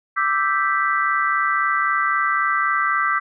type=chord; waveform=sine; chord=E minor seventh; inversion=third; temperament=equal with one note detuned; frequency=1174.7 / 1318.5 / 1563.5 / 1975.5 Hz; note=D6 / E6 / G6 / B6; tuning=0 / 0 / -5 / 0 cents; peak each=-21 / -23 / -23 / -24 dBFS; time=0.16-3.2 s; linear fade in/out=20 ms; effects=none